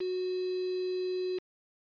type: tone with quantisation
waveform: sine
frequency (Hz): 367.3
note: F#4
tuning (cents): -13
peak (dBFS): -30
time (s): 0-1.39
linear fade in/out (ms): 10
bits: 7
effects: resampled to 11025 Hz